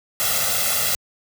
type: noise with comb filter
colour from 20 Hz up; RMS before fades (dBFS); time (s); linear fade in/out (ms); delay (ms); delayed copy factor
white; -21; 0.2-0.95; 0; 1.5; +0.95
effects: high-pass 80 Hz 12 dB/octave